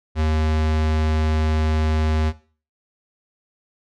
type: tone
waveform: square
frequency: 78 Hz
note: D#2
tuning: 5 cents sharp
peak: -18 dBFS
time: 0.15-2.33 s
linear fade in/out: 50 ms
effects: noise-tail reverb RT60 0.4 s tail -17 dB re dry + low-pass 5000 Hz 12 dB/octave